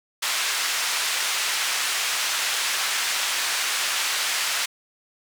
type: band-pass noise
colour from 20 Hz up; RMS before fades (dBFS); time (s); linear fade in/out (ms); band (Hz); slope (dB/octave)
pink; -25; 0.22-4.66; 10; 1500 to 9100; 12
effects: none